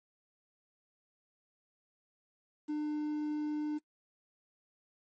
triangle tone with quantisation, 300.6 Hz, D4, 40 cents sharp, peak -30 dBFS, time 2.68-3.79 s, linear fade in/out 20 ms, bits 10, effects noise-tail reverb RT60 0.1 s tail -24 dB re dry + MP3 32 kbps

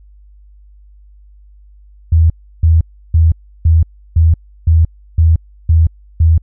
sine tone bursts, 81.3 Hz, E2, 23 cents flat, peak -5 dBFS, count 9, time 2.12-6.38 s, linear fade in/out 5 ms, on 180 ms, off 330 ms, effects added 50 Hz sine -39 dBFS peak until 6.42 s

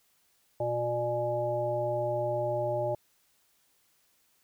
harmonic tone, 119.8 Hz, A#2, 48 cents sharp, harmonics 1 / 3 / 5 / 7, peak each -36 / -36 / -29 / -36 dBFS, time 0.6-2.95 s, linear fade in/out 5 ms, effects white hiss -69 dBFS RMS until 4.43 s

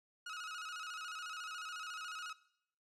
sawtooth tone with vibrato, 1355 Hz, E6, 47 cents sharp, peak -39 dBFS, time 0.26-2.33 s, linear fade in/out 5 ms, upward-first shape square, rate 14 Hz, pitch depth 98 cents each way, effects noise-tail reverb RT60 0.7 s tail -18 dB re dry + low-pass 7000 Hz 12 dB/octave

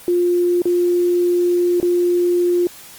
sine tone with dropouts, 352.3 Hz, F4, 15 cents sharp, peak -13 dBFS, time 0.08-2.67 s, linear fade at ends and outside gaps 1 ms, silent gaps 0.619-0.655 / 1.801-1.828 s, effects white hiss -40 dBFS RMS until 2.98 s + Opus 24 kbps

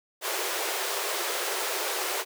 pink high-pass noise, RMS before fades -30 dBFS, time 0.21-2.25 s, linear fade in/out 50 ms, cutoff 350 Hz, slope 96 dB/octave, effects none

